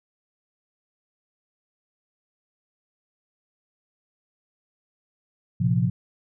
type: chord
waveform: sine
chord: Bb suspended second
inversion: none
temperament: equal with one note detuned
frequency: 114.21 / 130.81 / 174.61 Hz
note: Bb2 / C3 / F3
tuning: -35 / 0 / 0 cents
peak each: -23 dBFS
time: 5.6-5.9 s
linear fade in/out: 10 ms
effects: none